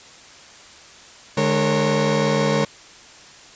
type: tone cluster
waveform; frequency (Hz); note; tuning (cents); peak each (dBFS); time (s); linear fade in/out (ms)
35% pulse; 148.5 / 210.8 / 461.1 / 548; D3 / G#3 / A#4 / C#5; +20 / +26 / -19 / -20; -21; 1.37-2.65; 5
effects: white hiss -44 dBFS RMS until 3.55 s + resampled to 16000 Hz